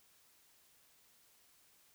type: silence
effects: white hiss -68 dBFS RMS until 1.94 s